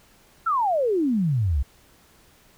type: exponential sweep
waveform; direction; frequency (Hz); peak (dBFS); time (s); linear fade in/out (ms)
sine; down; 1400 to 61.74; -19; 0.46-1.63; 10
effects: pink hiss -56 dBFS RMS until 2.57 s